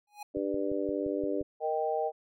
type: tone with exponential growth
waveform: square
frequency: 829 Hz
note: G#5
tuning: 3 cents flat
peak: -37 dBFS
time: 0.07-0.23 s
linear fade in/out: 5 ms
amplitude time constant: 33 ms
type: harmonic tone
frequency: 98.6 Hz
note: G2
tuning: 11 cents sharp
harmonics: 3 / 4 / 5 / 6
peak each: -33 / -34 / -35 / -36 dBFS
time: 0.34-1.43 s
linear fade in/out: 20 ms
type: click train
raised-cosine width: 5 ms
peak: -33 dBFS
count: 7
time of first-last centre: 0.37-1.412 s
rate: 5.76 Hz
type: chord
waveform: sine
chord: Eb major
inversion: second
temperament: equal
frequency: 466.2 / 622.3 / 784 Hz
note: Bb4 / Eb5 / G5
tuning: 0 / 0 / 0 cents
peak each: -32 dBFS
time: 1.6-2.12 s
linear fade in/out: 50 ms
effects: none